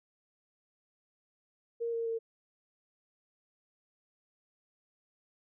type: tone with pitch steps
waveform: sine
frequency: 466 / 460.6 / 455.4 Hz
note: A#4 / A#4 / A#4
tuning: -1 / -21 / -40 cents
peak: -31 dBFS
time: 1.8-2.19 s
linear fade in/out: 20 ms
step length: 130 ms
effects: none